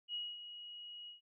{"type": "tone with ADSR envelope", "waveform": "sine", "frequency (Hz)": 2900, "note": "F#7", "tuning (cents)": -35, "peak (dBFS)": -37, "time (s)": [0.08, 1.21], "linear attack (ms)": 60, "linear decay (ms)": 230, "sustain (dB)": -10, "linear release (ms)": 130, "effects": []}